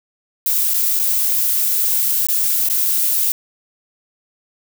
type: noise with dropouts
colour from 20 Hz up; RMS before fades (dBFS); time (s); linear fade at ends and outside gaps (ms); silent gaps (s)
violet; -17; 0.46-3.32; 2; 0.738-0.742 / 0.993-0.997 / 2.27-2.286 / 2.688-2.698
effects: none